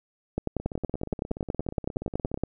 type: two click trains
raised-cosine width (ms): 2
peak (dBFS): -13 / -22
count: 23 / 31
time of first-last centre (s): 0.38-2.436 / 0.6-2.375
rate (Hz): 10.7 / 16.9
effects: none